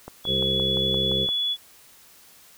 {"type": "click train", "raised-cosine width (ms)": 1, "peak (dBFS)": -22, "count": 8, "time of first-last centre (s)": [0.08, 1.289], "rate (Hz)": 5.79}
{"type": "tone with pitch glide", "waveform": "sine", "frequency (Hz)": [3386, 3408], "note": ["G#7", "G#7"], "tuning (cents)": [33, 44], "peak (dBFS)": -22, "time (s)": [0.24, 1.57], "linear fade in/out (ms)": 50, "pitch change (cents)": 11, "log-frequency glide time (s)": [0.42, 0.85]}
{"type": "harmonic tone", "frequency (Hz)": 65.9, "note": "C2", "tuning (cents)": 13, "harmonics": [1, 2, 3, 5, 6, 7, 8], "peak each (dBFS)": [-35, -32, -31, -37, -31, -35, -33], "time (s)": [0.26, 1.28], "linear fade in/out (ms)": 50}
{"effects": ["white hiss -52 dBFS RMS until 2.57 s"]}